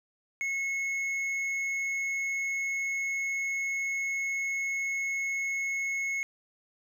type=tone with hard clipping; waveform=triangle; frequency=2183 Hz; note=C#7; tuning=27 cents flat; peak=-30 dBFS; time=0.41-6.23 s; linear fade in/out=0 ms; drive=8 dB; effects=none